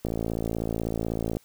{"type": "click train", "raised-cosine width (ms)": 2, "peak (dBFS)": -15, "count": 75, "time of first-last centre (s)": [0.05, 1.369], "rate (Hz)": 56.1, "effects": ["white hiss -60 dBFS RMS until 1.44 s"]}